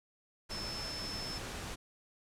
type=tone in noise; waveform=sine; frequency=5274 Hz; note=E8; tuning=in tune; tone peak=-40 dBFS; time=0.5-1.39 s; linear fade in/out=20 ms; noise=pink; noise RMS=-42 dBFS; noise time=0.49-1.76 s; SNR=-1 dB; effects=low-pass 9000 Hz 12 dB/octave